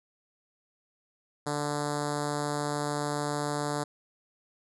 5% pulse tone with notch filter, 146.83 Hz, D3, in tune, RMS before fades -31 dBFS, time 1.46-3.84 s, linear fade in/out 10 ms, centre 2400 Hz, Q 0.53, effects resampled to 24000 Hz

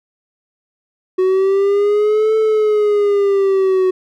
triangle linear two-way sweep, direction up then down, 370 to 440 to 370 Hz, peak -9 dBFS, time 1.18-3.91 s, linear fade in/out 10 ms, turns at 2.36 s, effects none

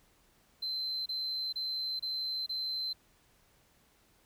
triangle tone bursts, 4086 Hz, C8, 42 cents flat, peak -30 dBFS, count 5, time 0.62-2.932 s, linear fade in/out 10 ms, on 440 ms, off 28 ms, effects tanh soft clip ceiling -30 dBFS + pink hiss -67 dBFS RMS until 4.25 s

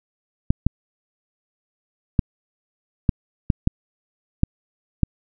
clicks, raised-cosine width 5 ms, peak -3 dBFS, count 8, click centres 0.505 / 0.666 / 2.192 / 3.092 / 3.502 / 3.674 / 4.434 / 5.033 s, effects none

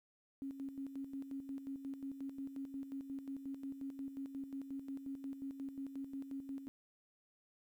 sine tone with tremolo, 272.9 Hz, C#4, 27 cents flat, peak -40 dBFS, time 0.42-6.68 s, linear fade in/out 0 ms, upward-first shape square, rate 5.6 Hz, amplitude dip 60%, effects 12-bit

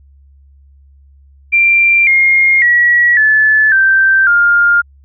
sine tone with pitch steps, 2368 / 2134 / 1923.4 / 1733.5 / 1562.3 / 1408 Hz, D7 / C7 / B6 / A6 / G6 / F6, +14 / +34 / -46 / -26 / -6 / +14 cents, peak -6 dBFS, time 1.52-4.82 s, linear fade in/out 20 ms, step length 550 ms, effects added 69 Hz sine -41 dBFS peak until 5.04 s

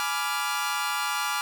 sawtooth chord, G# diminished seventh, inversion none, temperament equal with one note detuned, 839.3 / 987.8 / 1174.7 / 1396.9 Hz, G#5 / B5 / D6 / F6, +18 / 0 / 0 / 0 cents, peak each -29 / -30 / -27 / -27 dBFS, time 0-1.41 s, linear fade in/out 0 ms, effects none

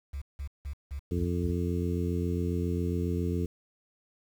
sine tone bursts, 69.5 Hz, C#2, 5 cents sharp, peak -33 dBFS, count 6, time 0.13-1.514 s, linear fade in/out 10 ms, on 89 ms, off 170 ms
harmonic tone, 87.31 Hz, F2, in tune, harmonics 1 / 2 / 3 / 4 / 5, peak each -30 / -33 / -35 / -36 / -37 dBFS, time 1.11-3.46 s, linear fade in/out 5 ms
effects 9-bit

